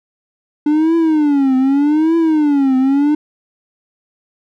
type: tone with vibrato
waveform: triangle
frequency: 293.7 Hz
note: D4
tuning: in tune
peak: -8 dBFS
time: 0.66-3.15 s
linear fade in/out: 5 ms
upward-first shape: triangle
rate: 0.83 Hz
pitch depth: 230 cents each way
effects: none